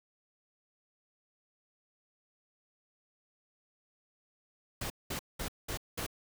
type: noise bursts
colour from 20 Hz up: pink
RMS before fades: -37 dBFS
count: 5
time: 4.81-6.065 s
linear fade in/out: 5 ms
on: 91 ms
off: 200 ms
effects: none